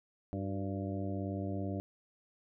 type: harmonic tone with a mistuned harmonic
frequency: 98 Hz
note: G2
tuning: in tune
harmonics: 1 / 2 / 3 / 4 / 5 / 6 / 7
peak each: -38 / -40 / -40 / -46 / -49 / -45 / -48 dBFS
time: 0.33-1.8 s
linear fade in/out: 0 ms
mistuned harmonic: 4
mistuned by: -67 cents
effects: none